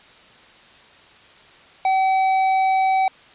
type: tone with tanh clipping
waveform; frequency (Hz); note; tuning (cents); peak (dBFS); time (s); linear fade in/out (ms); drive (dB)
sine; 763; G5; -47; -17; 1.85-3.08; 2; 10
effects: white hiss -48 dBFS RMS until 3.34 s + resampled to 8000 Hz